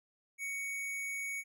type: tone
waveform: square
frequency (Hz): 2233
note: C#7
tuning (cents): +12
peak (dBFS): -37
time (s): 0.38-1.44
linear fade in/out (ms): 50
effects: none